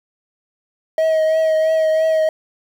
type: tone with vibrato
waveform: triangle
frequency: 635 Hz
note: D#5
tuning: 35 cents sharp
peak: -11 dBFS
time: 0.98-2.29 s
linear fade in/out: 2 ms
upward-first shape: triangle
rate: 3 Hz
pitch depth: 19 cents each way
effects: 7-bit